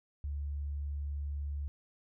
sine tone, 71.9 Hz, D2, 36 cents flat, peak -34 dBFS, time 0.24-1.68 s, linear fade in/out 0 ms, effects none

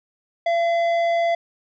triangle tone with tanh clipping, 679 Hz, F5, 49 cents flat, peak -19 dBFS, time 0.46-1.35 s, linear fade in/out 5 ms, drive 14 dB, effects none

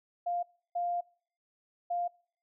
sine tone bursts at uneven times, 700 Hz, F5, 4 cents sharp, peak -29 dBFS, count 3, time 0.26-0.43 / 0.75-1.01 / 1.9-2.08 s, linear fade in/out 10 ms, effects noise-tail reverb RT60 0.5 s tail -25 dB re dry

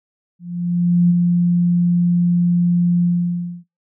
sine tone with ADSR envelope, 174.61 Hz, F3, in tune, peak -9 dBFS, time 0.39-3.64 s, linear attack 710 ms, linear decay 24 ms, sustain -3 dB, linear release 600 ms, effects noise-tail reverb RT60 0.2 s tail -22 dB re dry

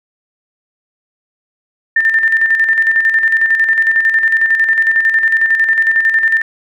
sine tone with tremolo, 1795 Hz, A6, 34 cents sharp, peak -7 dBFS, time 1.96-6.42 s, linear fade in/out 5 ms, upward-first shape square, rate 11 Hz, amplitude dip 50%, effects none

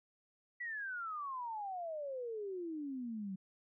sine exponential sweep, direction down, 1975.5 to 185 Hz, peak -39 dBFS, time 0.6-3.36 s, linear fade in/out 10 ms, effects none

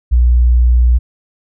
sine tone, 60.5 Hz, B1, 35 cents flat, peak -6 dBFS, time 0.11-0.99 s, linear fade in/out 20 ms, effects none

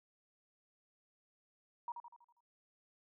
sine tone with echo, 950 Hz, A#5, 33 cents sharp, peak -38 dBFS, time 1.88-1.92 s, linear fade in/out 2 ms, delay 81 ms, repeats 6, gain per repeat -6 dB, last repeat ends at 2.406 s, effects none

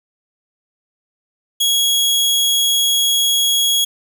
sawtooth tone, 3322 Hz, G#7, in tune, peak -10 dBFS, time 1.6-3.85 s, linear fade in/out 10 ms, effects none

